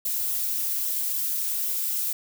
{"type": "noise with flanger", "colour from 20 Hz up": "violet", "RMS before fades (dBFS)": -27, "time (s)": [0.05, 2.13], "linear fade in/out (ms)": 5, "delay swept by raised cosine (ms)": [0.42, 6.02], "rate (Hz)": 3.7, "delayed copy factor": -0.75, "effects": []}